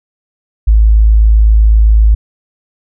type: tone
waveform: sine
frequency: 53.9 Hz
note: A1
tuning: 35 cents flat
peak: -3 dBFS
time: 0.67-2.15 s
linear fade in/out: 10 ms
effects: none